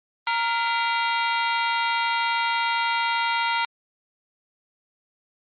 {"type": "harmonic tone with a mistuned harmonic", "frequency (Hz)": 466.2, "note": "A#4", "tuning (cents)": 0, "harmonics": [2, 3, 4, 5, 6, 7, 8, 9], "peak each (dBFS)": [-24, -28, -30, -32, -34, -35, -36, -37], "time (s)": [0.27, 3.65], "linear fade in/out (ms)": 2, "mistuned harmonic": 4, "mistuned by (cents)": 140, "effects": ["Opus 32 kbps"]}